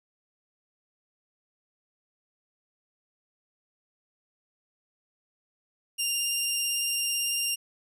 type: tone with vibrato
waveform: 15% pulse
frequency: 2794 Hz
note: F7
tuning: in tune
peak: -19 dBFS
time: 5.98-7.56 s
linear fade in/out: 20 ms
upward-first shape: sine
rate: 18 Hz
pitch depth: 13 cents each way
effects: none